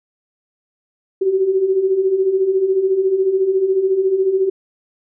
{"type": "beating tone pair", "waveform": "sine", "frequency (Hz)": [370, 384], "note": ["F#4", "G4"], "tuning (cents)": [0, -36], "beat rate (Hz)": 14, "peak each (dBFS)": [-21, -14], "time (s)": [1.21, 4.5], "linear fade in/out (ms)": 10, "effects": []}